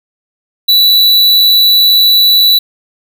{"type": "tone", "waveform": "square", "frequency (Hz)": 3951, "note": "B7", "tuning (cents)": 0, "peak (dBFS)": -5, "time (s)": [0.68, 2.59], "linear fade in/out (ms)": 10, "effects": []}